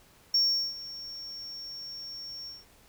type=tone with ADSR envelope; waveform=triangle; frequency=5500 Hz; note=F8; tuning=27 cents flat; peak=-18 dBFS; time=0.34-2.65 s; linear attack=6 ms; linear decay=390 ms; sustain=-19 dB; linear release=180 ms; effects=tanh soft clip ceiling -17 dBFS + pink hiss -59 dBFS RMS until 2.88 s